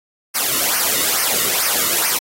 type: noise with flanger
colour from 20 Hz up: white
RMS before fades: -18 dBFS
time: 0.34-2.19 s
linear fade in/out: 20 ms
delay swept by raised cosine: 0.26 to 1.26 ms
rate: 2.3 Hz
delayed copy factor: -0.8
effects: AAC 48 kbps